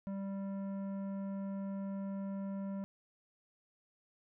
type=tone with tanh clipping; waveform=triangle; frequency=196 Hz; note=G3; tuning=in tune; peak=-39 dBFS; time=0.07-2.84 s; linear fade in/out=0 ms; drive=16 dB; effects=none